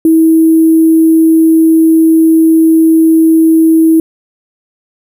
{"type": "tone with sample-and-hold", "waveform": "sine", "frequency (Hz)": 322.6, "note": "E4", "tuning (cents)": -37, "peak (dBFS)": -3, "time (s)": [0.05, 4], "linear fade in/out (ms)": 2, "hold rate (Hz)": 11025, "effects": []}